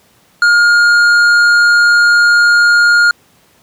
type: tone with tanh clipping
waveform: sine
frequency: 1419 Hz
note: F6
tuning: 27 cents sharp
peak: -7 dBFS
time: 0.42-3.11 s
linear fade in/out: 2 ms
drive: 9 dB
effects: pink hiss -50 dBFS RMS until 3.62 s + high-pass 100 Hz 12 dB/octave